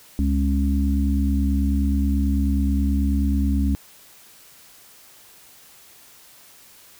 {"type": "harmonic tone", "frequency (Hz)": 69.3, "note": "C#2", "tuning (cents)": 0, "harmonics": [1, 3, 4], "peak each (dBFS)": [-19, -24, -25], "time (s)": [0.19, 3.75], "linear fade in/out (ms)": 0, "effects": ["white hiss -49 dBFS RMS until 6.99 s"]}